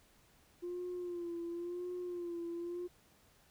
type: tone with vibrato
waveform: sine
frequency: 349.2 Hz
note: F4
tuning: in tune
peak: -37 dBFS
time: 0.62-2.88 s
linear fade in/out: 20 ms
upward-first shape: sine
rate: 0.95 Hz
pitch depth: 48 cents each way
effects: tanh soft clip ceiling -35 dBFS + pink hiss -67 dBFS RMS until 3.5 s